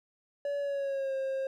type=tone with pitch glide; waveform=triangle; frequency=570 to 534.9 Hz; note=C#5 to C5; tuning=+48 to +38 cents; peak=-28 dBFS; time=0.45-1.47 s; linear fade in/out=2 ms; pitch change=-110 cents; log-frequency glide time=0.59-1.14 s; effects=none